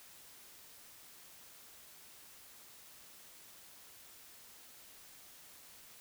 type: silence
effects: white hiss -57 dBFS RMS until 6 s